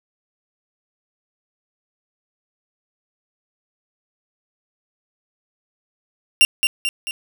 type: tone with echo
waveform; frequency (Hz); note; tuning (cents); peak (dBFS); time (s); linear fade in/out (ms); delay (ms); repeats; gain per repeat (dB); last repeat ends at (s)
40% pulse; 2776; F7; -11; -8; 6.41-6.45; 0; 220; 3; -5; 7.11
effects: none